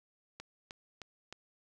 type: click train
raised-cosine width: 0.2 ms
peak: -27 dBFS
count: 4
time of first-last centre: 0.4-1.326 s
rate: 3.24 Hz
effects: none